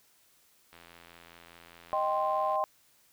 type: click train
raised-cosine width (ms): 0.3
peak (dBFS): -35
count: 156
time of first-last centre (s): 0.73-2.556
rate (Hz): 84.9
type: chord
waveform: sine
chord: C minor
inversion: first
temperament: equal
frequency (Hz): 622.3 / 784 / 1046.5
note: Eb5 / G5 / C6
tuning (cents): 0 / 0 / 0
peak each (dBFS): -31 / -31 / -30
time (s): 1.93-2.64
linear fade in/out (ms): 0
effects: white hiss -65 dBFS RMS until 3.12 s